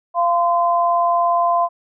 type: tone pair together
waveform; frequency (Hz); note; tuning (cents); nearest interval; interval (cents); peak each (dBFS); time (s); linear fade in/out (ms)
sine; 691 / 1028.3; F5 / C6; -19 / -30; perfect fifth; 689; -16 / -17; 0.14-1.69; 50
effects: none